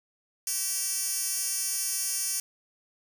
10% pulse tone with high-pass filter, 385.5 Hz, G4, 29 cents flat, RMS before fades -30 dBFS, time 0.47-2.4 s, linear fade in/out 2 ms, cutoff 7400 Hz, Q 1.5, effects none

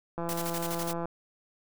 click train, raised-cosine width 1 ms, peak -21 dBFS, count 149, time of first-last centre 0.18-1.056 s, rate 169 Hz
white noise with tremolo, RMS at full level -36 dBFS, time 0.29-0.93 s, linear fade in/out 0 ms, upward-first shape square, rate 12 Hz, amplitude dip 65%
effects none

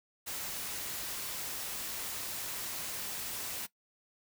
white noise, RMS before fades -39 dBFS, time 0.26-3.67 s, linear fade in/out 20 ms, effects noise-tail reverb RT60 0.1 s tail -18 dB re dry

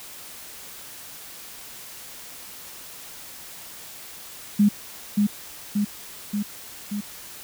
sine tone with echo, 206 Hz, G#3, 14 cents flat, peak -13 dBFS, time 4.59-4.69 s, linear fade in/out 10 ms, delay 580 ms, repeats 4, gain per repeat -3 dB, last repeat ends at 7.01 s, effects white hiss -41 dBFS RMS until 7.43 s

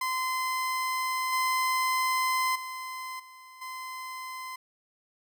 30% pulse tone with level steps, 1031 Hz, C6, 26 cents flat, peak -25 / -22 / -33 / -45 / -34 dBFS, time 0.01-4.56 s, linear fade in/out 5 ms, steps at 1.32 / 2.55 / 3.19 / 3.61 s, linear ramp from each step 10 ms, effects none

